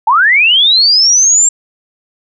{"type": "linear sweep", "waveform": "sine", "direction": "up", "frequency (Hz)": [830.6, 7490], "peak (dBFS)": -5, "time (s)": [0.07, 1.49], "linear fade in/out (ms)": 5, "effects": []}